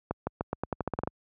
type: accelerating click train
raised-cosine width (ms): 1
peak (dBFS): -15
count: 12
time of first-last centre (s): 0.11-1.075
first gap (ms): 160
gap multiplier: 0.87
effects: high-pass 60 Hz 12 dB/octave